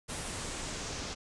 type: noise with low-pass filter sweep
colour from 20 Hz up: pink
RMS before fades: -39 dBFS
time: 0.08-1.15 s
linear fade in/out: 20 ms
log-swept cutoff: 10000 to 5900 Hz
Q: 1.9
effects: resampled to 24000 Hz